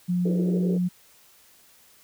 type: tone with pitch glide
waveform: sine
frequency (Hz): 178.1 to 179.24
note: F3 to F3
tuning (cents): +34 to +45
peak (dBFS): -21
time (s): 0.08-0.89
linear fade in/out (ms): 20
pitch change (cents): +11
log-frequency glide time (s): 0.27-0.48
type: band-pass noise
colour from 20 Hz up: white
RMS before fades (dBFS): -31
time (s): 0.25-0.78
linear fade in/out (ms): 5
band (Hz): 330 to 460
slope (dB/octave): 48
effects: white hiss -56 dBFS RMS until 2.03 s